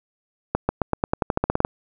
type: accelerating click train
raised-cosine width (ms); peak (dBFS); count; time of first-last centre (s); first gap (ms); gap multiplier
1; -5; 14; 0.55-1.649; 140; 0.91
effects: none